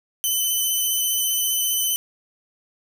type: tone with vibrato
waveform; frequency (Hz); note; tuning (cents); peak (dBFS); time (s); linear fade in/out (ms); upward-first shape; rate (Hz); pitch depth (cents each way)
5% pulse; 3031; F#7; +41; -12; 0.24-1.96; 0; square; 15; 17
effects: none